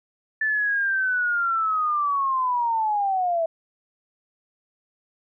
sine linear sweep, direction down, 1760 to 646 Hz, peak -20 dBFS, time 0.41-3.46 s, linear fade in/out 5 ms, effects none

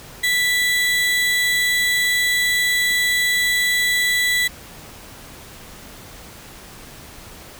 35% pulse tone pair together, 1975.5 / 3347 Hz, B6 / G#7, 0 / +13 cents, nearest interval major sixth, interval 913 cents, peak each -15 / -25 dBFS, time 0.23-4.48 s, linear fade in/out 10 ms, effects pink hiss -40 dBFS RMS until 7.59 s

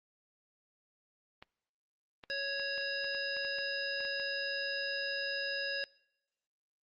clicks, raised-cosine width 0.3 ms, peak -32 dBFS, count 12, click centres 1.425 / 2.238 / 2.597 / 2.779 / 3.044 / 3.148 / 3.367 / 3.449 / 3.586 / 4.005 / 4.051 / 4.198 s
harmonic tone, 554.4 Hz, C#5, in tune, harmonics 1 / 3 / 5 / 7 / 9, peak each -41 / -37 / -42 / -46 / -40 dBFS, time 2.3-5.84 s, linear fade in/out 0 ms
effects noise-tail reverb RT60 0.9 s tail -24 dB re dry + Opus 32 kbps

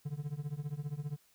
triangle tone with tremolo, 146.6 Hz, D3, 3 cents flat, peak -30 dBFS, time 0.05-1.17 s, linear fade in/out 10 ms, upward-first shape triangle, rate 15 Hz, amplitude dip 100%, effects white hiss -68 dBFS RMS until 1.34 s

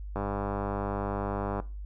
click train, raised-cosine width 1 ms, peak -18 dBFS, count 145, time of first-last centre 0.16-1.6 s, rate 100 Hz, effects noise-tail reverb RT60 0.3 s tail -18 dB re dry + added 50 Hz sine -36 dBFS peak until 1.85 s

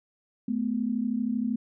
sine tone pair together, 216.6 / 249.4 Hz, A3 / B3, -27 / +17 cents, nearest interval major second, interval 244 cents, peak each -28 dBFS, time 0.48-1.56 s, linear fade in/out 5 ms, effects none

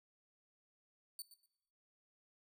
15% pulse tone with echo, 4526 Hz, C#8, 35 cents sharp, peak -37 dBFS, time 1.19-1.22 s, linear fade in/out 2 ms, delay 120 ms, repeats 2, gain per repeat -14 dB, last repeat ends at 1.46 s, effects noise-tail reverb RT60 0.9 s tail -21 dB re dry

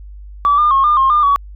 sine tone with pitch steps, 1152 / 1206 / 1084 / 1204 / 1069 / 1204 / 1130 Hz, D6 / D6 / C#6 / D6 / C6 / D6 / C#6, -34 / +46 / -39 / +43 / +37 / +43 / +33 cents, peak -8 dBFS, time 0.45-1.36 s, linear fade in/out 0 ms, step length 130 ms, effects tanh soft clip ceiling -4 dBFS + added 50 Hz sine -31 dBFS peak until 1.55 s

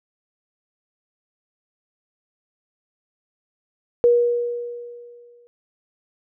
sine tone with exponential decay, 478.9 Hz, A#4, 47 cents sharp, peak -10 dBFS, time 4.04-5.47 s, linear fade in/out 0 ms, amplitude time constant 310 ms, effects none

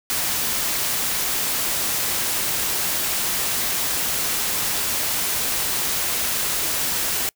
white noise, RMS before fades -23 dBFS, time 0.1-7.29 s, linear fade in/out 0 ms, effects noise-tail reverb RT60 0.1 s tail -26 dB re dry

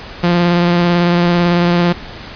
sawtooth tone with vibrato, 174 Hz, F3, 6 cents flat, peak -6 dBFS, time 0.23-1.93 s, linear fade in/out 10 ms, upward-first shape sine, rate 18 Hz, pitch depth 19 cents each way, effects pink hiss -31 dBFS RMS until 2.35 s + resampled to 11025 Hz

